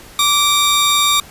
sawtooth tone pair together, 1165 / 3699 Hz, D6 / A#7, -14 / -14 cents, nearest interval octave + minor sixth, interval 2000 cents, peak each -11 dBFS, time 0.19-1.2 s, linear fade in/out 2 ms, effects pink hiss -39 dBFS RMS until 1.3 s + resampled to 32000 Hz

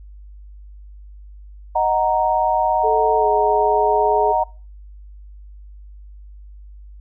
sine chord, D# minor, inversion none, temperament equal, 622.3 / 740 / 932.3 Hz, D#5 / F#5 / A#5, 0 / 0 / 0 cents, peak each -21 / -19 / -18 dBFS, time 1.75-4.44 s, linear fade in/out 10 ms
sine tone with pitch glide, 438.7 to 422.8 Hz, A4 to G#4, -5 to +31 cents, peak -18 dBFS, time 2.83-4.33 s, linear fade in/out 20 ms, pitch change -64 cents, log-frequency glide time 3.18-3.27 s
effects noise-tail reverb RT60 0.4 s tail -25 dB re dry + added 50 Hz sine -37 dBFS peak until 7 s

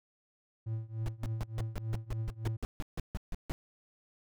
triangle tone with tremolo, 111.4 Hz, A2, 22 cents sharp, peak -29 dBFS, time 0.66-2.57 s, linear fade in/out 10 ms, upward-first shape triangle, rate 3.4 Hz, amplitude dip 95%
brown noise bursts, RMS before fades -34 dBFS, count 15, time 1.06-3.52 s, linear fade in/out 0 ms, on 24 ms, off 150 ms
effects none

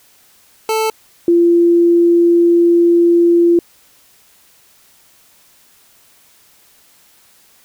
25% pulse / sine tone pair in turn, 440 / 342.8 Hz, A4 / F4, 0 / -32 cents, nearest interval major third, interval 432 cents, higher first, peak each -10 / -7 dBFS, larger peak second, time 0.69-0.9 / 1.28-3.59 s, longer second, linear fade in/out 2 ms, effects white hiss -50 dBFS RMS until 7.64 s

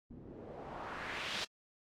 white noise with low-pass filter sweep, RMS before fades -44 dBFS, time 0.1-1.45 s, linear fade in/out 10 ms, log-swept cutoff 210 to 4200 Hz, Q 1.6, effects AAC 64 kbps

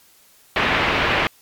white low-pass noise, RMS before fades -19 dBFS, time 0.56-1.27 s, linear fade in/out 0 ms, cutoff 2800 Hz, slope 24 dB/octave, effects white hiss -53 dBFS RMS until 1.41 s + MP3 96 kbps

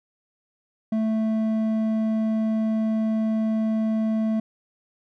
sine tone with hard clipping, 220 Hz, A3, in tune, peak -22 dBFS, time 0.92-4.4 s, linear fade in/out 5 ms, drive 6 dB, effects none

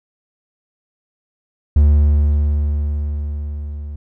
triangle tone with level ramp, 73.5 Hz, D2, 2 cents sharp, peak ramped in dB -5 to -24 dBFS, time 1.76-3.96 s, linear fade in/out 5 ms, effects none

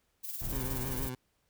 violet noise with tremolo, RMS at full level -37 dBFS, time 0.23-1.1 s, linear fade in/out 20 ms, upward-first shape sine, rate 19 Hz, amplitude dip 55%
brown noise, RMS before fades -38 dBFS, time 0.41-1.08 s, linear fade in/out 10 ms
20% pulse tone with vibrato, 130.81 Hz, C3, in tune, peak -32 dBFS, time 0.52-1.15 s, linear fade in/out 5 ms, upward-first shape triangle, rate 6.3 Hz, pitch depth 77 cents each way
effects pink hiss -75 dBFS RMS until 1.49 s

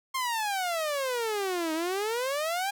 sawtooth exponential two-way sweep, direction down then up, 1073 to 310.9 to 817 Hz, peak -24 dBFS, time 0.14-2.71 s, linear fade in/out 10 ms, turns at 1.73 s, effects none

